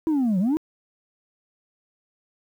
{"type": "linear two-way sweep", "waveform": "sine", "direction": "down then up", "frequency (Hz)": [329.7, 174.61, 329.7], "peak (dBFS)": -16, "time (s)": [0.07, 0.57], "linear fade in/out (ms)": 0, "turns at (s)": 0.39, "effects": ["tanh soft clip ceiling -18 dBFS", "9-bit"]}